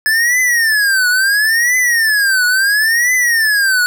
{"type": "tone with vibrato", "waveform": "square", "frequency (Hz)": 1721, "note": "A6", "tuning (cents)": -39, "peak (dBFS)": -11, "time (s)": [0.06, 3.86], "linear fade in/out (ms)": 0, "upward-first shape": "triangle", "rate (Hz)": 0.73, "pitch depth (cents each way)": 290, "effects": []}